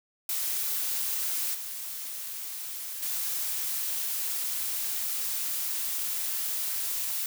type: noise with level steps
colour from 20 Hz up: blue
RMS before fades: -30 / -37 / -31 dBFS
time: 0.29-7.26 s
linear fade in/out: 2 ms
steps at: 1.54 / 3.02 s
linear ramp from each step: 10 ms
effects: none